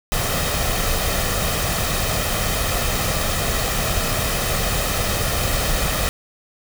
pink noise with comb filter, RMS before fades -21 dBFS, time 0.12-6.09 s, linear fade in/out 0 ms, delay 1.6 ms, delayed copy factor +0.5, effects none

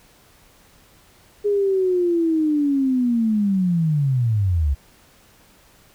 sine linear sweep, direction down, 415.3 to 65.41 Hz, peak -16 dBFS, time 1.44-4.75 s, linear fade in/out 20 ms, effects pink hiss -53 dBFS RMS until 5.94 s

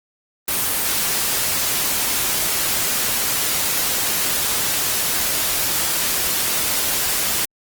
white noise, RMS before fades -20 dBFS, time 0.48-7.45 s, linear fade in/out 2 ms, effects Opus 24 kbps

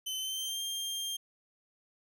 sawtooth tone with pitch glide, 3054 to 3195 Hz, G7 to G7, -46 to +32 cents, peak -31 dBFS, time 0.06-1.17 s, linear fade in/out 10 ms, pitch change +78 cents, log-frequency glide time 0.19-0.61 s, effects none

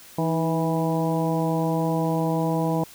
harmonic tone with a mistuned harmonic, 163.5 Hz, E3, 14 cents flat, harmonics 1 / 2 / 3 / 4 / 5 / 6, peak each -24 / -27 / -29 / -30 / -31 / -32 dBFS, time 0.18-2.84 s, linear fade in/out 5 ms, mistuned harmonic 2, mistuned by -48 cents, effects white hiss -47 dBFS RMS until 2.94 s

